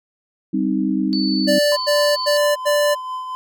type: chord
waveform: sine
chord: C minor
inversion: second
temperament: equal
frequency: 196 / 261.6 / 311.1 Hz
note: G3 / C4 / Eb4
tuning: 0 / 0 / 0 cents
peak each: -21 dBFS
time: 0.53-1.59 s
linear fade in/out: 10 ms
type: tone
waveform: sine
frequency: 4488 Hz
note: C#8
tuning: 21 cents sharp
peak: -23 dBFS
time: 1.13-2.37 s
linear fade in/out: 0 ms
type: tone bursts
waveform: square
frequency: 587.3 Hz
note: D5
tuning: in tune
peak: -15 dBFS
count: 4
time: 1.47-2.952 s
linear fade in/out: 20 ms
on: 300 ms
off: 94 ms
type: tone with tremolo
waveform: triangle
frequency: 1022 Hz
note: C6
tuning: 41 cents flat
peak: -21 dBFS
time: 1.72-3.35 s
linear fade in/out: 0 ms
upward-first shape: triangle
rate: 4.4 Hz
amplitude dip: 45%
effects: none